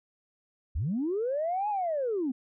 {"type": "linear two-way sweep", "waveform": "sine", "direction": "up then down", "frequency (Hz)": [54.3, 855, 240.6], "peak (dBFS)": -26, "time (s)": [0.75, 2.32], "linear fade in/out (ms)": 10, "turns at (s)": 1.69, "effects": ["tanh soft clip ceiling -22 dBFS"]}